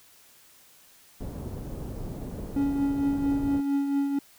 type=low-pass noise; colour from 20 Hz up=pink; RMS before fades=-36 dBFS; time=1.2-3.61 s; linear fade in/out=10 ms; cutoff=460 Hz; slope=12 dB/octave
type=tone with tremolo; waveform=triangle; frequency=280 Hz; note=C#4; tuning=18 cents sharp; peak=-19 dBFS; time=2.56-4.19 s; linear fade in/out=5 ms; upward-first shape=triangle; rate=4.4 Hz; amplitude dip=50%
effects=white hiss -56 dBFS RMS until 4.38 s